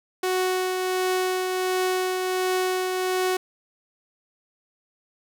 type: tone with tremolo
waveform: sawtooth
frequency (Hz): 370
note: F#4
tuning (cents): 0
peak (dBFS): -17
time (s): 0.23-3.37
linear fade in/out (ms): 5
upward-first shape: triangle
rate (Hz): 1.4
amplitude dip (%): 35
effects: none